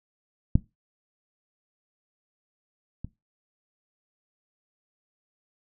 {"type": "clicks", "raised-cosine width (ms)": 5, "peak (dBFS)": [-6, -22], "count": 2, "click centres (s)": [0.555, 3.046], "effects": ["noise-tail reverb RT60 0.2 s tail -18 dB re dry"]}